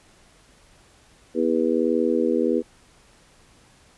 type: harmonic tone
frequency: 81.4 Hz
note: E2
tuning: 21 cents flat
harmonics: 3 / 4 / 5 / 6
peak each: -24 / -24 / -24 / -24 dBFS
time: 1.34-2.63 s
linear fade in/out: 50 ms
effects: pink hiss -55 dBFS RMS until 3.97 s + resampled to 24000 Hz